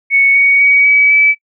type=tone with pitch steps; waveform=sine; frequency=2217 / 2238 / 2258 / 2279 / 2300 Hz; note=C#7 / C#7 / C#7 / C#7 / D7; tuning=0 / +16 / +31 / +47 / -37 cents; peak=-6 dBFS; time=0.1-1.35 s; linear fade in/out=50 ms; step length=250 ms; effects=noise-tail reverb RT60 0.1 s tail -19 dB re dry